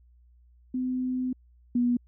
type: tone pair in turn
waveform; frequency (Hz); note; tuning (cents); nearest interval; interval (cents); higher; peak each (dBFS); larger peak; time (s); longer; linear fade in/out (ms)
sine; 254.7 / 243; C4 / B3; -46 / -28; minor second; 82; first; -26 / -21; second; 0.74-1.33 / 1.75-1.97; first; 5
effects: added 60 Hz sine -55 dBFS peak until 2.07 s